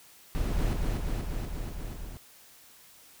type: noise with echo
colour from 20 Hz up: brown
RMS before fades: -28 dBFS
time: 0.35-0.73 s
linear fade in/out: 0 ms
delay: 240 ms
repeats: 6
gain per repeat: -2 dB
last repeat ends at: 2.17 s
effects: white hiss -55 dBFS RMS until 3.2 s